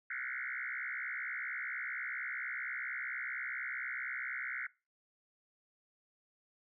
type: tone with frequency modulation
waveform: sine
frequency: 1800 Hz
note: A6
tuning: 39 cents sharp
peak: -37 dBFS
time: 0.1-4.67 s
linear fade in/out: 5 ms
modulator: 64.3 Hz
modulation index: 5.9
effects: noise-tail reverb RT60 0.3 s tail -22 dB re dry